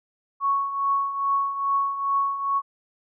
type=tone with tremolo; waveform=sine; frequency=1108.7 Hz; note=C#6; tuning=in tune; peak=-18 dBFS; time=0.4-2.62 s; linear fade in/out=50 ms; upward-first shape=triangle; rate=2.4 Hz; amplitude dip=70%; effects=none